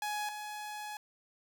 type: tone pair in turn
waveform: sawtooth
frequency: 838 / 841.7 Hz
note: G#5 / G#5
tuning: +15 / +23 cents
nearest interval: unison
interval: 8 cents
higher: second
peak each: -30 / -36 dBFS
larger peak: first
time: 0.02-0.29 / 0.29-0.97 s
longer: second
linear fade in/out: 2 ms
effects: none